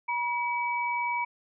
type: tone pair together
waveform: sine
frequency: 960.7 / 2285 Hz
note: B5 / D7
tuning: -48 / -48 cents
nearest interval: octave + minor third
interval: 1500 cents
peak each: -28 / -31 dBFS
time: 0.08-1.25 s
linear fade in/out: 10 ms
effects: none